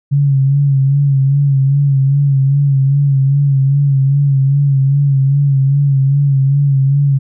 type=tone with vibrato; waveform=sine; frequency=138.59 Hz; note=C#3; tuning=in tune; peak=-8 dBFS; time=0.11-7.19 s; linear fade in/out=20 ms; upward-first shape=sine; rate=2.5 Hz; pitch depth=51 cents each way; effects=none